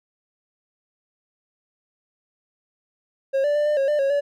triangle tone with pitch steps, 541 / 585 / 592 / 598 / 545 / 595 / 548 / 573 Hz, C#5 / D5 / D5 / D5 / C#5 / D5 / C#5 / D5, -42 / -7 / +14 / +31 / -29 / +22 / -20 / -43 cents, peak -16 dBFS, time 3.33-4.21 s, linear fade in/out 20 ms, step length 110 ms, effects none

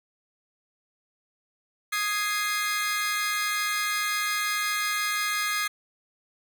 sawtooth chord, Ab major, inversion second, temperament equal, 1244.5 / 1661.2 / 2093 Hz, Eb6 / Ab6 / C7, 0 / 0 / 0 cents, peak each -26 / -27 / -26 dBFS, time 1.92-5.68 s, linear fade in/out 10 ms, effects none

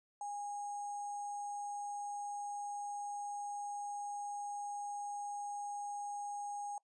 sine tone with sample-and-hold, 817 Hz, G#5, 29 cents flat, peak -39 dBFS, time 0.21-6.78 s, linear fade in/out 2 ms, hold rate 7350 Hz, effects noise-tail reverb RT60 0.1 s tail -22 dB re dry + resampled to 22050 Hz

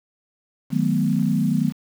sine chord, B dominant seventh, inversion first, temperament equal with one note detuned, 155.56 / 185 / 215.5 / 246.9 Hz, D#3 / F#3 / A3 / B3, 0 / 0 / -36 / 0 cents, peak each -23 dBFS, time 0.7-1.73 s, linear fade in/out 50 ms, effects 7-bit

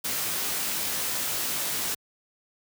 white noise with comb filter, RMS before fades -29 dBFS, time 0.04-1.95 s, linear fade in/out 10 ms, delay 18 ms, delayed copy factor +0.55, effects high-pass 80 Hz 12 dB/octave

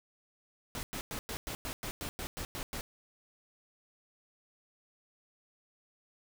pink noise bursts, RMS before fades -39 dBFS, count 12, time 0.75-2.81 s, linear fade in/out 0 ms, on 80 ms, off 100 ms, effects none

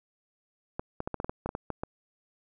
clicks, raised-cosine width 1 ms, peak -18 dBFS, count 12, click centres 0.795 / 1.004 / 1.075 / 1.143 / 1.201 / 1.245 / 1.295 / 1.46 / 1.491 / 1.551 / 1.703 / 1.835 s, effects none

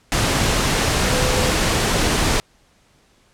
sine tone in noise, 506 Hz, B4, 42 cents sharp, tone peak -24 dBFS, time 1.04-1.51 s, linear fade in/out 0 ms, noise pink, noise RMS -18 dBFS, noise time 0.12-2.4 s, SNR -9 dB, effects pink hiss -57 dBFS RMS until 3.33 s + low-pass 9000 Hz 12 dB/octave

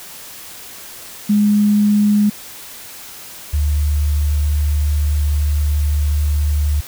sine tone pair in turn, 207.7 / 73.86 Hz, G#3 / D2, 0 / +10 cents, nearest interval octave + tritone, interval 1790 cents, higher first, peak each -10 / -13 dBFS, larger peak first, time 1.29-2.3 / 3.53-6.81 s, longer second, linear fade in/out 10 ms, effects white hiss -35 dBFS RMS until 6.87 s

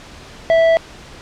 triangle tone with tanh clipping, 657 Hz, E5, 6 cents flat, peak -11 dBFS, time 0.5-0.77 s, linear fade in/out 0 ms, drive 13 dB, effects pink hiss -38 dBFS RMS until 1.21 s + low-pass 6000 Hz 12 dB/octave

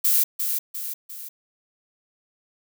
violet noise with echo, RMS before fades -19 dBFS, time 0.04-0.24 s, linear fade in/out 10 ms, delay 350 ms, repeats 3, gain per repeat -6 dB, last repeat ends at 1.29 s, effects none

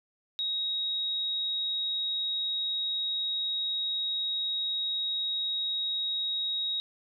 sine tone, 3788 Hz, A#7, 27 cents sharp, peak -28 dBFS, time 0.39-6.8 s, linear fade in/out 0 ms, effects none

